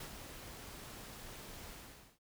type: noise with ADSR envelope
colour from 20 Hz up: pink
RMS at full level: -45 dBFS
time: 0-2.19 s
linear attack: 5 ms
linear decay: 93 ms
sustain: -5 dB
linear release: 480 ms
effects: none